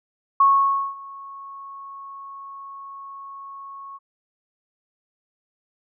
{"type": "tone with ADSR envelope", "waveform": "sine", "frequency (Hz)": 1101, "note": "C#6", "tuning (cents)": -12, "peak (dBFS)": -11, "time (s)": [0.4, 3.99], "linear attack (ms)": 5, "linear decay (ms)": 540, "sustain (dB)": -24, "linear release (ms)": 31, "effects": []}